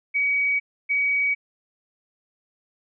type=tone pair in turn; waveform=sine; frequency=2264 / 2264 Hz; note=C#7 / C#7; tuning=+36 / +36 cents; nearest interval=unison; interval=0 cents; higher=neither; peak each=-19 dBFS; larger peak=neither; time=0.14-0.6 / 0.89-1.35 s; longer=neither; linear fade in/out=20 ms; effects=none